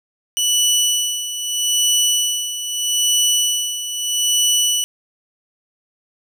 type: tone with tremolo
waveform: 20% pulse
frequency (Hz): 2960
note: F#7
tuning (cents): 0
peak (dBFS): -8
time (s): 0.37-4.84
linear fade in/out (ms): 0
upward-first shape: sine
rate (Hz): 0.79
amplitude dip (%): 70
effects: none